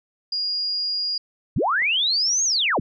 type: tone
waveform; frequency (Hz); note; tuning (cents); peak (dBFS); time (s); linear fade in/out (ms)
sine; 4852; D#8; -44; -22; 0.32-1.18; 5
type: linear two-way sweep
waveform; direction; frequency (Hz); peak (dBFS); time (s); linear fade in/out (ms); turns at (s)
sine; up then down; 60 to 6645 to 60; -18; 1.56-2.8; 5; 2.44
type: click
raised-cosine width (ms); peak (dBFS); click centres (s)
0.5; -26; 1.821
effects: none